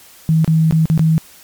sine tone with dropouts, 160 Hz, D#3, 49 cents sharp, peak -9 dBFS, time 0.29-1.18 s, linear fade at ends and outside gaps 0 ms, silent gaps 0.445-0.477 / 0.71-0.724 / 0.856-0.9 / 0.977-0.994 s, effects white hiss -43 dBFS RMS until 1.43 s + MP3 96 kbps

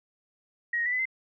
sine tone with pitch steps, 1891 / 1872 / 1967 / 2008 / 2068 Hz, A#6 / A#6 / B6 / B6 / C7, +24 / +7 / -7 / +28 / -21 cents, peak -25 dBFS, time 0.73-1.055 s, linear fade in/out 5 ms, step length 65 ms, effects none

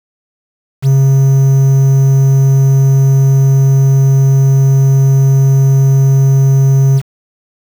triangle tone with quantisation, 135.4 Hz, C#3, 40 cents flat, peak -3 dBFS, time 0.82-7.02 s, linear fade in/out 50 ms, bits 5, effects none

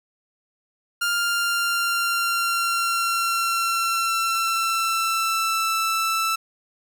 sawtooth tone with pitch glide, 1400 to 1324.5 Hz, F6 to E6, +4 to +8 cents, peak -17 dBFS, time 1.01-6.36 s, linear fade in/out 10 ms, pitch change -96 cents, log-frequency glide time 1.15-5.74 s, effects 9-bit

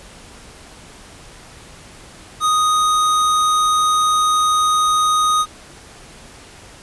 square tone, 1244.5 Hz, D#6, in tune, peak -14 dBFS, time 2.4-5.46 s, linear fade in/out 50 ms, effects pink hiss -41 dBFS RMS until 6.82 s + resampled to 24000 Hz

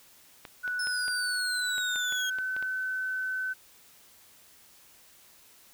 clicks, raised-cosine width 0.3 ms, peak -25 dBFS, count 10, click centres 0.452 / 0.678 / 0.871 / 1.081 / 1.781 / 1.959 / 2.124 / 2.386 / 2.565 / 2.626 s
sine tone with pitch glide, 1480 to 1519 Hz, F#6 to F#6, 0 to +45 cents, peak -29 dBFS, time 0.63-3.54 s, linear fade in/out 20 ms, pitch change +45 cents, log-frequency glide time 2.01-2.35 s
30% pulse exponential sweep, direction down, 5274 to 3234 Hz, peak -29 dBFS, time 0.79-2.3 s, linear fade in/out 5 ms
effects white hiss -57 dBFS RMS until 5.73 s

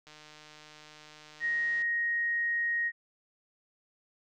click train, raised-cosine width 0.2 ms, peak -34 dBFS, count 267, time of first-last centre 0.07-1.82 s, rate 152 Hz
sine tone, 1875 Hz, A#6, 10 cents sharp, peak -27 dBFS, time 1.4-2.92 s, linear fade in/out 50 ms
effects none

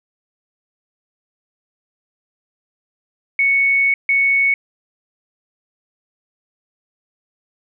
sine tone bursts at uneven times, 2217 Hz, C#7, in tune, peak -12 dBFS, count 2, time 3.39-3.94 / 4.09-4.54 s, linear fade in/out 2 ms, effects none

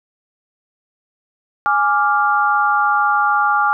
sine chord, D diminished, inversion second, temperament equal, 830.6 / 1174.7 / 1396.9 Hz, Ab5 / D6 / F6, 0 / 0 / 0 cents, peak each -17 dBFS, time 1.66-3.73 s, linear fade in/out 0 ms, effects none

